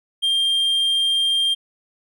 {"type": "tone", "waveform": "triangle", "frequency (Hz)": 3193, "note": "G7", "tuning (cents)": 31, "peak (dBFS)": -15, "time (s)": [0.22, 1.55], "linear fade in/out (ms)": 20, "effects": []}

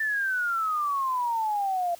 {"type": "exponential sweep", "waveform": "sine", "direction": "down", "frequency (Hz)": [1787, 681], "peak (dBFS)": -24, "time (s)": [0, 1.95], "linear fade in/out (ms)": 5, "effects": ["white hiss -51 dBFS RMS until 1.99 s"]}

